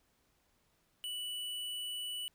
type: tone with hard clipping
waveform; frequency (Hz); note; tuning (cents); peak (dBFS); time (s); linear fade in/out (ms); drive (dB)
sine; 2960; F#7; 0; -39; 1.04-2.28; 0; 14
effects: pink hiss -74 dBFS RMS until 2.34 s